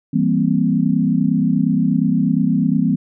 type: chord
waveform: sine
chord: C dominant seventh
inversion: first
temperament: equal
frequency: 164.81 / 196 / 233.1 / 261.6 Hz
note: E3 / G3 / Bb3 / C4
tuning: 0 / 0 / 0 / 0 cents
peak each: -19 dBFS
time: 0.13-2.96 s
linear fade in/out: 10 ms
effects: none